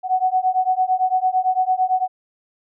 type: beating tone pair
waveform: sine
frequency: 740 / 748.9 Hz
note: F#5 / F#5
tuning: 0 / +21 cents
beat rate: 8.9 Hz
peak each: -19 dBFS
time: 0.03-2.08 s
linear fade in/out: 50 ms
effects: none